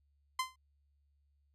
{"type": "tone with exponential decay", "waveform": "sawtooth", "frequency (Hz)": 1035, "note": "C6", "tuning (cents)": -19, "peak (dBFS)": -25, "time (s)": [0.39, 0.56], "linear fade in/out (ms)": 5, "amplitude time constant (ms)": 35, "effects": ["added 71 Hz sine -70 dBFS peak until 1.54 s", "low-pass 11000 Hz 12 dB/octave"]}